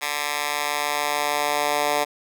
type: tone with high-pass filter sweep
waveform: 10% pulse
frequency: 146.83 Hz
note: D3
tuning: in tune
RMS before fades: -24 dBFS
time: 0.01-2.05 s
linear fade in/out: 20 ms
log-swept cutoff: 1400 to 620 Hz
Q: 1
effects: none